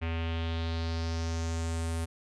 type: tone with low-pass filter sweep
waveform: square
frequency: 82.41 Hz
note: E2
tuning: in tune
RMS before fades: -32 dBFS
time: 0.01-2.06 s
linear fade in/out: 20 ms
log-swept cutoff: 2500 to 10000 Hz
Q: 3
effects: none